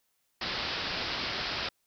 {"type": "low-pass noise", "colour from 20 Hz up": "white", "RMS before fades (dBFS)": -34, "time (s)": [0.41, 1.69], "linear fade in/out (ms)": 5, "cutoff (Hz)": 5200, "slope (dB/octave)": 96, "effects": ["white hiss -75 dBFS RMS until 1.86 s"]}